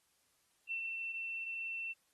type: tone with ADSR envelope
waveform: sine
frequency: 2692 Hz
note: E7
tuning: 36 cents sharp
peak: -35 dBFS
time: 0.68-1.94 s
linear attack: 24 ms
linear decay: 140 ms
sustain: -3 dB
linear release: 28 ms
effects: white hiss -75 dBFS RMS until 2.13 s + AAC 32 kbps